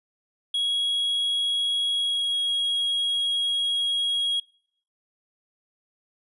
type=tone with pitch glide; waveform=triangle; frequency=3318 to 3297 Hz; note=G#7 to G#7; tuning=-2 to -13 cents; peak=-21 dBFS; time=0.54-4.4 s; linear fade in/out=5 ms; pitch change=-11 cents; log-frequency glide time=1.92-2.48 s; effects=noise-tail reverb RT60 0.7 s tail -26 dB re dry + resampled to 24000 Hz